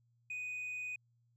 sine tone, 2489 Hz, D#7, in tune, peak -36 dBFS, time 0.3-0.96 s, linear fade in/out 5 ms, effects tanh soft clip ceiling -38 dBFS + added 118 Hz sine -70 dBFS peak until 1.36 s

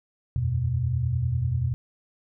sine chord, E suspended second, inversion none, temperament equal, 82.41 / 92.5 / 123.47 Hz, E2 / F#2 / B2, 0 / 0 / 0 cents, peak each -29 / -30 / -24 dBFS, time 0.36-1.74 s, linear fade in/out 0 ms, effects none

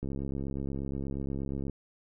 click train, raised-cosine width 3 ms, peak -23 dBFS, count 115, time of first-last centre 0.03-1.697 s, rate 68.4 Hz, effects none

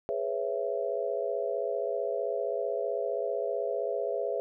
sine chord, C# minor seventh, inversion second, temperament just, 415.8 / 498.9 / 554.4 / 665.2 Hz, G#4 / B4 / C#5 / E5, +2 / +17 / 0 / +16 cents, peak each -34 dBFS, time 0.09-4.4 s, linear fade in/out 0 ms, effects none

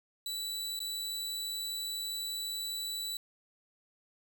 sawtooth tone with dropouts, 3951 Hz, B7, in tune, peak -32 dBFS, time 0.26-3.17 s, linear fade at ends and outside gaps 2 ms, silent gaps 0.792-0.802 s, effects none

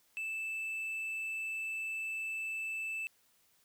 triangle tone, 2637 Hz, E7, in tune, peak -34 dBFS, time 0.17-3.07 s, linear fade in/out 0 ms, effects white hiss -70 dBFS RMS until 3.64 s

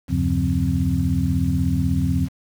sine tone cluster, 78.1 / 94.4 / 138.6 / 178.4 / 260.7 Hz, D#2 / F#2 / C#3 / F3 / C4, +7 / +35 / 0 / +37 / -6 cents, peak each -24 dBFS, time 0.08-2.29 s, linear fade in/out 50 ms, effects 7-bit

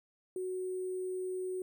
sine tone with sample-and-hold, 370 Hz, F#4, in tune, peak -34 dBFS, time 0.36-1.62 s, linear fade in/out 2 ms, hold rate 8820 Hz, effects none

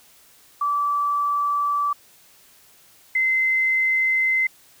sine tone pair in turn, 1158 / 2063 Hz, D6 / C7, -25 / -25 cents, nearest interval minor seventh, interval 1000 cents, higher second, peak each -19 / -17 dBFS, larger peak second, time 0.61-1.93 / 3.15-4.47 s, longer neither, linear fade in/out 5 ms, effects white hiss -53 dBFS RMS until 4.8 s

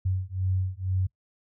sine beating tone pair, 92.5 / 94.6 Hz, F#2 / F#2, 0 / +39 cents, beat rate 2.1 Hz, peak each -28 dBFS, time 0.05-1.07 s, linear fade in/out 10 ms, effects noise-tail reverb RT60 0.1 s tail -22 dB re dry

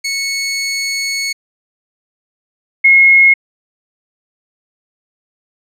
20% pulse / sine tone pair in turn, 2205 / 2163 Hz, C#7 / C#7, -10 / -43 cents, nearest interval unison, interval 33 cents, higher first, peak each -11 / -4 dBFS, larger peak second, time 0.04-1.33 / 2.84-3.34 s, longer first, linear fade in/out 10 ms, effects low-pass 12000 Hz 12 dB/octave

